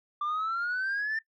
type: exponential sweep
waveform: sine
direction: up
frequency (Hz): 1174.7 to 1800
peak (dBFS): -26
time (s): 0.21-1.19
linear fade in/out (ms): 5
effects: noise-tail reverb RT60 0.1 s tail -20 dB re dry + tanh soft clip ceiling -26 dBFS